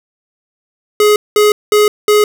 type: tone bursts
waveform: square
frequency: 419.7 Hz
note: G#4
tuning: 18 cents sharp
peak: -7 dBFS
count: 4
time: 1-2.24 s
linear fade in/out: 2 ms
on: 160 ms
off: 200 ms
effects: none